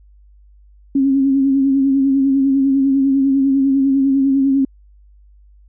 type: tone with vibrato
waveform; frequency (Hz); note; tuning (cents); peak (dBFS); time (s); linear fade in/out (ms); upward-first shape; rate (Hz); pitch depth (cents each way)
sine; 271.9; C#4; -33; -11; 0.95-4.65; 5; sine; 10; 38
effects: added 50 Hz sine -44 dBFS peak until 5.68 s